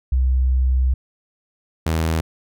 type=tone pair in turn; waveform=sine / sawtooth; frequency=64.3 / 80.76 Hz; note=C2 / E2; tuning=-30 / -35 cents; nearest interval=major third; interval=395 cents; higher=second; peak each=-14 dBFS; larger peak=neither; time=0.12-0.94 / 1.86-2.21 s; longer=first; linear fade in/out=5 ms; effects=none